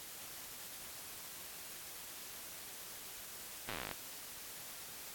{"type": "slowing click train", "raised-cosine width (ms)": 0.3, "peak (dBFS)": -24, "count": 17, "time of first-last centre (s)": [3.69, 3.913], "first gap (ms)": 8, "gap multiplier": 1.07, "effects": ["white hiss -49 dBFS RMS until 5.14 s", "AAC 64 kbps"]}